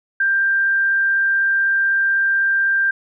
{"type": "tone", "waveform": "sine", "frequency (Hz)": 1584, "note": "G6", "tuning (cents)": 18, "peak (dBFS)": -14, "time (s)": [0.2, 2.91], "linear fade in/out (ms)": 5, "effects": []}